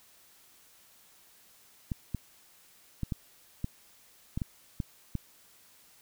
clicks, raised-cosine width 5 ms, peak -19 dBFS, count 9, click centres 1.918 / 2.147 / 3.033 / 3.122 / 3.644 / 4.375 / 4.418 / 4.802 / 5.153 s, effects white hiss -60 dBFS RMS until 6.01 s

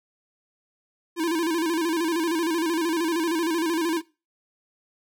square tone with vibrato, 329.6 Hz, E4, in tune, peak -23 dBFS, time 1.16-4.02 s, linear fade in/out 50 ms, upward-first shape square, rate 13 Hz, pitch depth 76 cents each way, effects noise-tail reverb RT60 0.3 s tail -21 dB re dry

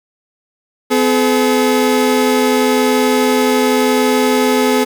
30% pulse tone pair together, 254.4 / 427.9 Hz, C4 / A4, -48 / -48 cents, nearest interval major sixth, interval 900 cents, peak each -11 dBFS, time 0.9-4.85 s, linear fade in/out 20 ms, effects 7-bit

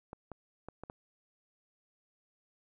clicks, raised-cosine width 1 ms, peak -29 dBFS, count 5, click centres 0.131 / 0.317 / 0.686 / 0.836 / 0.899 s, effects none

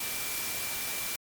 sine tone in noise, 2349 Hz, D7, in tune, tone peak -41 dBFS, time 0-1.16 s, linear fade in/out 5 ms, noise white, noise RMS -34 dBFS, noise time 0-1.16 s, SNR -10 dB, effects MP3 96 kbps

